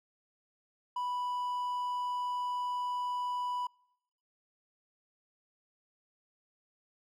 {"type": "tone", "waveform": "triangle", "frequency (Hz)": 987, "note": "B5", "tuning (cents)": -1, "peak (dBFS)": -30, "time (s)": [0.96, 3.67], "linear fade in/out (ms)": 5, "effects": ["noise-tail reverb RT60 0.8 s tail -26 dB re dry"]}